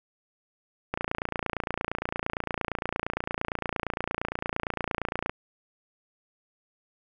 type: click train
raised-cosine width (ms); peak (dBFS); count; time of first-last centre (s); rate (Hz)
0.5; -13; 126; 0.94-5.295; 28.7
effects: none